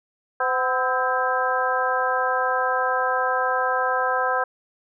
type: tone cluster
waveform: sine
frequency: 512 / 755 / 1016 / 1298 / 1588 Hz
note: C5 / F#5 / B5 / E6 / G6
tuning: -38 / +35 / +49 / -27 / +22 cents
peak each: -26 dBFS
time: 0.4-4.44 s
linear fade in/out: 5 ms
effects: none